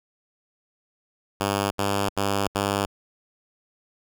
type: tone bursts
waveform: 5% pulse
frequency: 100 Hz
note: G2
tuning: 35 cents sharp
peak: -11 dBFS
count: 4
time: 1.4-2.859 s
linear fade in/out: 10 ms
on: 310 ms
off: 73 ms
effects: none